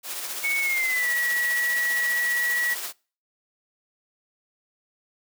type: noise with tremolo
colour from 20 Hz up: white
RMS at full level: -31 dBFS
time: 0.03-2.93 s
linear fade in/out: 50 ms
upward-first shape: sine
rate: 15 Hz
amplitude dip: 35%
type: tone with pitch glide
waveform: sine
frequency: 2217 to 1930 Hz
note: C#7 to B6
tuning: 0 to -40 cents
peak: -22 dBFS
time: 0.43-2.75 s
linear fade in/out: 20 ms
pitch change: -240 cents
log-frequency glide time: 0.6-1.1 s
effects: noise-tail reverb RT60 0.4 s tail -25 dB re dry + high-pass 400 Hz 12 dB/octave